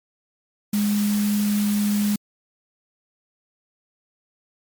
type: tone in noise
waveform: sine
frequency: 206.9 Hz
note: G#3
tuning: 6 cents flat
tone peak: -18 dBFS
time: 0.73-2.16 s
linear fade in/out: 5 ms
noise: white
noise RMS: -32 dBFS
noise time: 0.73-2.16 s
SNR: +11 dB
effects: MP3 96 kbps